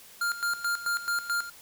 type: tone with tremolo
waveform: square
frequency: 1400 Hz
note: F6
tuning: 4 cents sharp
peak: -26 dBFS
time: 0.21-1.5 s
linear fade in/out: 5 ms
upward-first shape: square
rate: 4.6 Hz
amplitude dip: 75%
effects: white hiss -51 dBFS RMS until 1.61 s